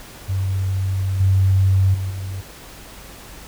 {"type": "tone with level steps", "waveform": "sine", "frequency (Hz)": 95.6, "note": "G2", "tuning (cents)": -43, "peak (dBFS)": [-18, -12, -21, -25], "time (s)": [0.28, 2.42], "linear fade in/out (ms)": 20, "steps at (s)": [1.2, 1.94, 2.1], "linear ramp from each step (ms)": 5, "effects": ["added 50 Hz sine -44 dBFS peak until 3.47 s", "pink hiss -40 dBFS RMS until 3.47 s"]}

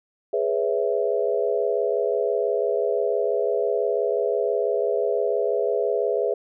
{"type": "chord", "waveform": "sine", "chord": "C# minor seventh", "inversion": "second", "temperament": "equal with one note detuned", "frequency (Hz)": [415.3, 493.9, 559.8, 659.3], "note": ["G#4", "B4", "C#5", "E5"], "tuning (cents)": [0, 0, 17, 0], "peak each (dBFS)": [-24, -25, -28, -27], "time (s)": [0.33, 6.34], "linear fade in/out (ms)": 5, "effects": []}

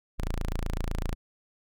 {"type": "tone", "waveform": "sawtooth", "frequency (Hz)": 27.94, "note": "A0", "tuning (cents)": 27, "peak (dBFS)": -24, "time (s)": [0.18, 1.15], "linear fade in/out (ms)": 20, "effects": []}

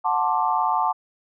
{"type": "chord", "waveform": "sine", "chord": "D dominant seventh", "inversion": "first", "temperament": "just", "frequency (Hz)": [734.2, 881, 1057.2, 1174.7], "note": ["F#5", "A5", "C6", "D6"], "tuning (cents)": [-14, 2, 18, 0], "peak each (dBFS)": [-25, -22, -26, -26], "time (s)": [0.04, 0.93], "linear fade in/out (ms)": 20, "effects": []}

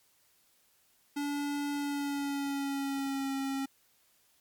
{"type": "tone with pitch glide", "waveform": "square", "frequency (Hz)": [287.6, 271.5], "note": ["D4", "C#4"], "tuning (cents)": [-36, -36], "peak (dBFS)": -32, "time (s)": [1.16, 3.66], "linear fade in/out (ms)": 10, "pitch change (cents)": -100, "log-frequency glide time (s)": [1.73, 3.32], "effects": ["white hiss -68 dBFS RMS until 4.4 s", "MP3 96 kbps"]}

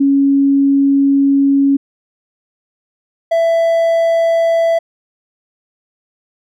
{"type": "tone pair in turn", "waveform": ["sine", "triangle"], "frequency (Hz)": [277.2, 664.3], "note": ["C#4", "E5"], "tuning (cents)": [0, 13], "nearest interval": "octave + minor third", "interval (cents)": 1513, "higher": "second", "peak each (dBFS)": -8, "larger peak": "neither", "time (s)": [[0, 1.77], [3.31, 4.79]], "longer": "first", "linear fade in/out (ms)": 10, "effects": []}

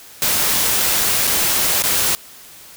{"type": "noise with dropouts", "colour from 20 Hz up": "white", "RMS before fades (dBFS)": -17, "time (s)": [0.22, 2.15], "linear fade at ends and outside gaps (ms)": 0, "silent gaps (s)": [[1.271, 1.275], [1.822, 1.838]], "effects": ["white hiss -41 dBFS RMS until 2.76 s"]}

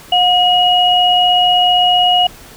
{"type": "tone pair together", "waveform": "sine", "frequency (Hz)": [721.6, 2894], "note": ["F#5", "F#7"], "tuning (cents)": [-44, -39], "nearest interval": "2 octaves", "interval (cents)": 2405, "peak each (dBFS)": -11, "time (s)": [0.12, 2.27], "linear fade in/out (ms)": 5, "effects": ["pink hiss -38 dBFS RMS until 2.56 s"]}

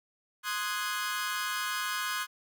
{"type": "chord", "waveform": "sawtooth", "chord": "Ab dominant seventh", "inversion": "first", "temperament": "equal", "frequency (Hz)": [1046.5, 1244.5, 1480, 1661.2], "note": ["C6", "Eb6", "Gb6", "Ab6"], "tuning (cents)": [0, 0, 0, 0], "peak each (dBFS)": -33, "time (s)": [0.43, 2.27], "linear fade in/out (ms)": 50, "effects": []}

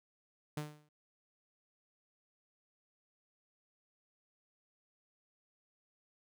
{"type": "tone with exponential decay", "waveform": "sawtooth", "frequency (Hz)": 150, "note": "D3", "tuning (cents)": 37, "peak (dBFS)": -31, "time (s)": [0.57, 0.89], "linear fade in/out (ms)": 5, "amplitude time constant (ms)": 69, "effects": []}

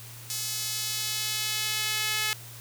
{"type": "tone with high-pass filter sweep", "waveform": "sawtooth", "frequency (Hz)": 428.9, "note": "A4", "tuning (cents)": -44, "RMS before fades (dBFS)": -30, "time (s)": [0.3, 2.33], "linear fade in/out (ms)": 0, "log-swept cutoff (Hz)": [5600, 2200], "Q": 1, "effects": ["added 117 Hz sine -45 dBFS peak until 2.6 s", "white hiss -46 dBFS RMS until 2.6 s"]}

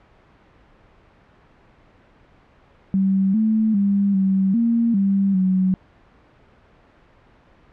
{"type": "tone with pitch steps", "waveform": "sine", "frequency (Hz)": [192.8, 218.8, 199.7, 192, 232.2, 196.4, 186.9], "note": ["G3", "A3", "G3", "G3", "A#3", "G3", "F#3"], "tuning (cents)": [-28, -9, 32, -36, -7, 4, 18], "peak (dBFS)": -15, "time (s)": [2.94, 5.74], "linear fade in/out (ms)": 0, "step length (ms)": 400, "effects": ["pink hiss -53 dBFS RMS until 7.72 s", "low-pass 2000 Hz 12 dB/octave"]}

